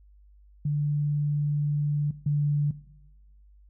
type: tone pair in turn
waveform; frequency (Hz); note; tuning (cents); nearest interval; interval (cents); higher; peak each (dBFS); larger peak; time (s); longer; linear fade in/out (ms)
sine; 146.83 / 146.09; D3 / D3; 0 / -9; unison; 9; first; -23 / -21; second; 0.65-2.11 / 2.26-2.71; first; 5
effects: noise-tail reverb RT60 1.0 s tail -18 dB re dry + added 50 Hz sine -52 dBFS peak until 3.69 s